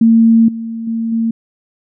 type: tone with level steps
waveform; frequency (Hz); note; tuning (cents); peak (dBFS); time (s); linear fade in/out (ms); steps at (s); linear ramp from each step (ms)
sine; 227.3; A#3; -43; -5 / -20 / -15 / -12; 0.01-1.31; 5; 0.48 / 0.87 / 1.12; 5
effects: none